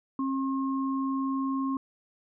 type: tone pair together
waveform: sine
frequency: 268.8 / 1074 Hz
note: C4 / C6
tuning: +47 / +45 cents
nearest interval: 2 octaves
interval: 2398 cents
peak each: -27 / -34 dBFS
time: 0.19-1.77 s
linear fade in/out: 2 ms
effects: none